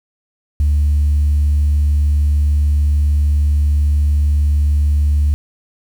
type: tone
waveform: sine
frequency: 73.4 Hz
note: D2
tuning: in tune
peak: -9 dBFS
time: 0.6-5.34 s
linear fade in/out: 0 ms
effects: tanh soft clip ceiling -8 dBFS + 7-bit